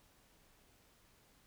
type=silence; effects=pink hiss -68 dBFS RMS until 1.46 s